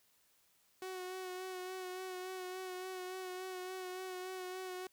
sawtooth tone with vibrato, 370 Hz, F#4, in tune, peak -38 dBFS, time 0.82-4.87 s, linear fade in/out 2 ms, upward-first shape sine, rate 3.5 Hz, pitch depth 25 cents each way, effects white hiss -72 dBFS RMS until 4.92 s

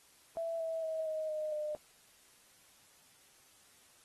sine tone with pitch steps, 663 / 650.9 / 638.9 / 627.2 / 615.7 / 604.5 Hz, E5 / E5 / D#5 / D#5 / D#5 / D5, +10 / -22 / +46 / +14 / -18 / +50 cents, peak -34 dBFS, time 0.37-1.75 s, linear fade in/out 0 ms, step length 230 ms, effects white hiss -64 dBFS RMS until 4.04 s + AAC 32 kbps

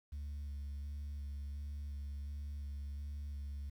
sine tone with vibrato, 71.4 Hz, D2, 48 cents flat, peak -38 dBFS, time 0.12-3.7 s, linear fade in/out 10 ms, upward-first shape square, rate 1.4 Hz, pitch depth 18 cents each way, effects tanh soft clip ceiling -39 dBFS + 11-bit

